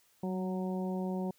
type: harmonic tone with a mistuned harmonic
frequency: 185 Hz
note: F#3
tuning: in tune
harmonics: 1 / 2 / 3 / 4 / 5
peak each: -33 / -39 / -43 / -45 / -47 dBFS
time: 0.23-1.31 s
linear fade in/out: 5 ms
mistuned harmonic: 1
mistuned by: +22 cents
effects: white hiss -68 dBFS RMS until 1.38 s